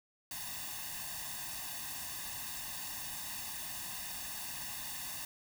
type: noise with comb filter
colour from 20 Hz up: white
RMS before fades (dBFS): -42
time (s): 0.31-5.25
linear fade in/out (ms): 2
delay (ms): 1.1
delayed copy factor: +0.9
effects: none